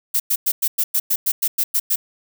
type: noise bursts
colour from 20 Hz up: violet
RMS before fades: -18 dBFS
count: 12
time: 0.14-1.96 s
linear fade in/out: 10 ms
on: 60 ms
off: 100 ms
effects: none